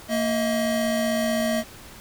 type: tone pair together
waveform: square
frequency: 230 / 634.2 Hz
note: A#3 / D#5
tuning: -23 / +33 cents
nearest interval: octave + tritone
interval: 1756 cents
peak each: -25 dBFS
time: 0.08-1.64 s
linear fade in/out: 50 ms
effects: pink hiss -44 dBFS RMS until 2 s